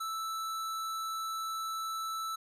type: tone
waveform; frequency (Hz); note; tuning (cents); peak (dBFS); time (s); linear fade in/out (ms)
square; 1318.5; E6; 0; -35; 0-2.36; 10
effects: resampled to 32000 Hz + 12-bit